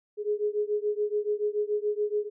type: beating tone pair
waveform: sine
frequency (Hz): 415.3 / 422.3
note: G#4 / G#4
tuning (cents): 0 / +29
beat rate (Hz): 7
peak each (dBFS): -28 / -29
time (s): 0.17-2.3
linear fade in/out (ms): 50
effects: none